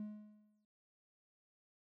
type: tone with exponential decay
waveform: triangle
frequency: 210.9 Hz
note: G#3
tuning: 27 cents sharp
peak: -37 dBFS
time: 0-0.65 s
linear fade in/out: 2 ms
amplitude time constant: 140 ms
effects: noise-tail reverb RT60 0.4 s tail -25 dB re dry + tanh soft clip ceiling -35 dBFS